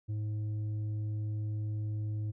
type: tone with tanh clipping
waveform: sine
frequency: 106.3 Hz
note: G#2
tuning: 41 cents sharp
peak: -33 dBFS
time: 0.08-2.32 s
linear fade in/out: 20 ms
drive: 5 dB
effects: none